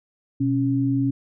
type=tone pair together; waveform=sine; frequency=124.65 / 275.5 Hz; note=B2 / C#4; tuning=+16 / -11 cents; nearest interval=octave + major second; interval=1373 cents; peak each=-23 / -20 dBFS; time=0.4-1.11 s; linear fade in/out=10 ms; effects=none